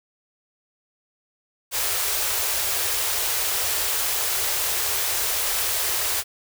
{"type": "band-stop noise", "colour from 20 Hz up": "white", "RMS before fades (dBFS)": -24, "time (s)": [1.71, 6.24], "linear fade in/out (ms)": 50, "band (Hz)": [110, 360], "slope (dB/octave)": 48, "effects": []}